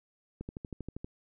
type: click train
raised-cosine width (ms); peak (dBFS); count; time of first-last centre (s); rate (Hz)
3; -26; 9; 0.41-1.045; 12.6
effects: none